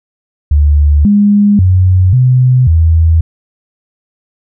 sine tone with pitch steps, 73.4 / 204.8 / 92.3 / 127.2 / 81.5 Hz, D2 / G#3 / F#2 / C3 / E2, 0 / -24 / -4 / -48 / -19 cents, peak -4 dBFS, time 0.51-3.21 s, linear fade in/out 5 ms, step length 540 ms, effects none

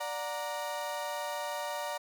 35% pulse chord, D augmented, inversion none, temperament equal with one note detuned, 587.3 / 727.7 / 932.3 Hz, D5 / F#5 / A#5, 0 / -29 / 0 cents, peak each -36 / -40 / -36 dBFS, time 0-1.98 s, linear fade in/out 10 ms, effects none

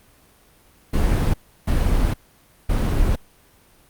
brown noise bursts at uneven times, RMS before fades -18 dBFS, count 3, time 0.93-1.34 / 1.67-2.14 / 2.69-3.16 s, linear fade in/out 10 ms, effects pink hiss -54 dBFS RMS until 3.89 s + Opus 32 kbps

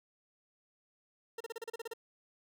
40% pulse tone bursts, 457.7 Hz, A#4, 32 cents flat, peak -38 dBFS, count 10, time 1.38-1.936 s, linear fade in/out 5 ms, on 25 ms, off 34 ms, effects none

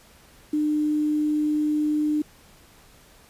sine tone with quantisation, 301.5 Hz, D4, 46 cents sharp, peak -20 dBFS, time 0.53-2.22 s, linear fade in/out 5 ms, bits 8, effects pink hiss -53 dBFS RMS until 3.29 s + resampled to 32000 Hz

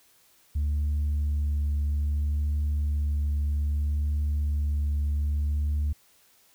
sine tone with vibrato, 73.42 Hz, D2, in tune, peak -21 dBFS, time 0.55-5.93 s, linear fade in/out 10 ms, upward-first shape triangle, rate 0.62 Hz, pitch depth 14 cents each way, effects tanh soft clip ceiling -22 dBFS + white hiss -61 dBFS RMS until 6.54 s

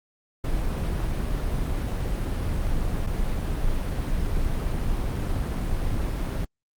brown noise with dropouts, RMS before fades -25 dBFS, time 0.44-6.45 s, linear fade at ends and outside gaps 5 ms, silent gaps 3.066-3.07 s, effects Opus 32 kbps

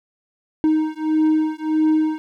triangle beating tone pair, 311.1 / 312.7 Hz, D#4 / D#4, 0 / +9 cents, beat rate 1.6 Hz, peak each -17 dBFS, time 0.64-2.18 s, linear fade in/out 0 ms, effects none

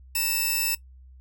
5% pulse tone pair together, 932.3 / 2637 Hz, A#5 / E7, 0 / 0 cents, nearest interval octave + tritone, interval 1800 cents, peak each -24 / -14 dBFS, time 0.15-0.75 s, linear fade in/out 5 ms, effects noise-tail reverb RT60 0.1 s tail -19 dB re dry + added 64 Hz sine -46 dBFS peak until 1.2 s

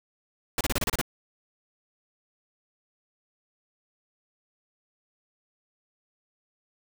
pink noise bursts, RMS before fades -26 dBFS, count 8, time 0.58-1.014 s, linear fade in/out 2 ms, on 28 ms, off 30 ms, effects none

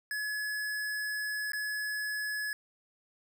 square tone with dropouts, 1700 Hz, G#6, 40 cents sharp, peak -33 dBFS, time 0.11-2.53 s, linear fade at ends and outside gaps 1 ms, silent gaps 1.52-1.533 s, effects none

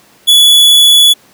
45% pulse tone, 3413 Hz, G#7, 47 cents sharp, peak -3 dBFS, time 0.27-1.14 s, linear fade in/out 20 ms, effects pink hiss -45 dBFS RMS until 1.33 s + high-pass 150 Hz 12 dB/octave

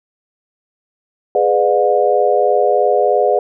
sine chord, G# diminished seventh, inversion none, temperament just, 415.3 / 498.4 / 598 / 717.6 Hz, G#4 / B4 / D5 / F5, 0 / +16 / +31 / +47 cents, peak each -16 dBFS, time 1.35-3.39 s, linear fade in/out 2 ms, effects none

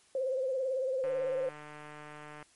sine tone with vibrato, 523.3 Hz, C5, in tune, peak -29 dBFS, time 0.15-1.49 s, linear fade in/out 2 ms, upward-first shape triangle, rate 18 Hz, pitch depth 76 cents each way
click train, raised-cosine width 0.5 ms, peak -32 dBFS, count 209, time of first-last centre 1.04-2.427 s, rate 150 Hz
effects white hiss -64 dBFS RMS until 2.55 s + MP3 48 kbps

